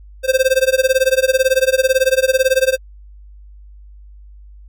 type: tone with tremolo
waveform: square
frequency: 523.3 Hz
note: C5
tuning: in tune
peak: -9 dBFS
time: 0.23-2.78 s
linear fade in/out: 50 ms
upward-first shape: sine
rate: 18 Hz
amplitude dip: 95%
effects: added 50 Hz sine -37 dBFS peak until 4.68 s